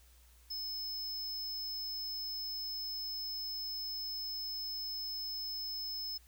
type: tone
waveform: square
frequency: 5210 Hz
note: E8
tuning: 21 cents flat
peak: -38 dBFS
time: 0.5-6.18 s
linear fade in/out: 10 ms
effects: added 60 Hz sine -60 dBFS peak until 6.27 s + white hiss -66 dBFS RMS until 6.27 s